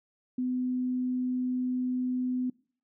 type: tone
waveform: sine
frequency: 252.3 Hz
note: B3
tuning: 37 cents sharp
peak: -27 dBFS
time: 0.38-2.5 s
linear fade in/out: 5 ms
effects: noise-tail reverb RT60 0.5 s tail -24 dB re dry